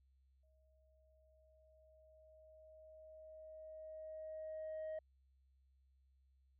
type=tone with exponential growth; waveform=sine; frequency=628 Hz; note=D#5; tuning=16 cents sharp; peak=-39 dBFS; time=0.43-4.99 s; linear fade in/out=5 ms; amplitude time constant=990 ms; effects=tanh soft clip ceiling -41 dBFS + added 66 Hz sine -70 dBFS peak until 6.59 s